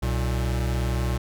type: tone pair together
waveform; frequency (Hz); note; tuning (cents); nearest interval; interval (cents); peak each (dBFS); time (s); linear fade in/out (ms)
square; 63.2 / 119.47; B1 / A#2; +41 / +43; major seventh; 1102; -25 / -28; 0.02-1.18; 10
effects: none